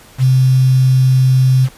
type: tone with quantisation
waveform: sine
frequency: 130 Hz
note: C3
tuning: 11 cents flat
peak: -7 dBFS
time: 0.18-1.69 s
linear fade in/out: 50 ms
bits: 5
effects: pink hiss -42 dBFS RMS until 1.77 s + resampled to 32000 Hz